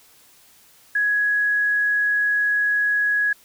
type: tone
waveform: sine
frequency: 1671 Hz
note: G#6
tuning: 10 cents sharp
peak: -17 dBFS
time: 0.95-3.33 s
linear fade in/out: 5 ms
effects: white hiss -53 dBFS RMS until 3.44 s